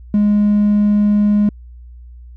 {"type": "tone", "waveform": "triangle", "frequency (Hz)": 207.4, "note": "G#3", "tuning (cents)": -2, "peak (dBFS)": -7, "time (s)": [0.14, 1.49], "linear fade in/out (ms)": 2, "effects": ["tanh soft clip ceiling -5 dBFS", "added 60 Hz sine -34 dBFS peak until 2.36 s"]}